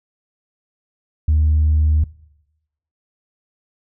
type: tone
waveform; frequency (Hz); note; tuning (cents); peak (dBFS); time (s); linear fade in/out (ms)
sine; 76.7; D#2; -24; -10; 1.28-2.04; 5
effects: noise-tail reverb RT60 0.9 s tail -22 dB re dry + tanh soft clip ceiling -9 dBFS

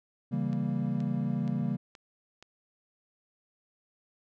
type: chord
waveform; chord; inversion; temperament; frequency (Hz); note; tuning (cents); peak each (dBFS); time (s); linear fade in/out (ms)
triangle; C# diminished seventh; none; equal; 138.59 / 164.81 / 196 / 233.1; C#3 / E3 / G3 / Bb3; 0 / 0 / 0 / 0; -31 / -33 / -31 / -31; 0.31-1.77; 20
type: click train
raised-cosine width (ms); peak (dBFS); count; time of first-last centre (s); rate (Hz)
0.2; -32; 5; 0.53-2.426; 2.11
effects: none

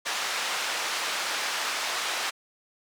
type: band-pass noise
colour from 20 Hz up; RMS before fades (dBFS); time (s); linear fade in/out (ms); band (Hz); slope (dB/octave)
pink; -30; 0.05-2.31; 20; 930 to 6500; 12
effects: none

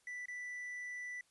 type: tone with dropouts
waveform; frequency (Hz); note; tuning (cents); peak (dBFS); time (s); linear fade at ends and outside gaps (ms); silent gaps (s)
triangle; 1975.5; B6; 0; -40; 0.07-1.21; 2; 0.257-0.283
effects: white hiss -73 dBFS RMS until 1.3 s + resampled to 24000 Hz

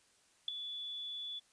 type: tone with ADSR envelope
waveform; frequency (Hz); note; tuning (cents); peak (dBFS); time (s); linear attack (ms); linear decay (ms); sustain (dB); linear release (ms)
sine; 3444; A7; -38; -27; 0.48-1.4; 4; 4; -13; 19
effects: white hiss -69 dBFS RMS until 1.52 s + resampled to 22050 Hz

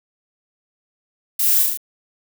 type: noise with echo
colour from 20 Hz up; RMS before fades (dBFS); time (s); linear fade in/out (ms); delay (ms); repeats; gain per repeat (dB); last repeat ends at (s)
violet; -19; 1.39-1.63; 5; 36; 4; -2; 1.774
effects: none

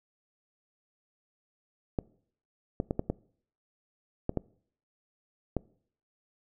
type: clicks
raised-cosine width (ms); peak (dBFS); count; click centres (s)
2; -15; 8; 1.988 / 2.801 / 2.909 / 2.994 / 3.1 / 4.294 / 4.373 / 5.567
effects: noise-tail reverb RT60 0.6 s tail -23 dB re dry

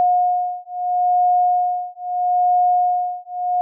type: beating tone pair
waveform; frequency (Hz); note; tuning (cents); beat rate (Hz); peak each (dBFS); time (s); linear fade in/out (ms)
sine; 719 / 719.77; F#5 / F#5; -50 / -48; 0.77; -18; 0-3.61; 0
effects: none

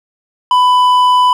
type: tone with hard clipping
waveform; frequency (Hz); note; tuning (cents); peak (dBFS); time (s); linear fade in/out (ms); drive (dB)
sine; 997; B5; +16; -8; 0.51-1.33; 2; 6
effects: none

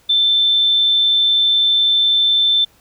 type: tone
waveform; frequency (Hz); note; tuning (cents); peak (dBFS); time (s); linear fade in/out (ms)
sine; 3544; A7; +12; -11; 0.09-2.65; 10
effects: pink hiss -53 dBFS RMS until 2.8 s

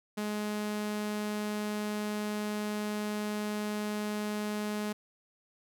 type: tone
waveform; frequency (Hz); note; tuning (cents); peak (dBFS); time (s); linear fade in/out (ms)
sawtooth; 210; G#3; +19; -28; 0.17-4.93; 10
effects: none

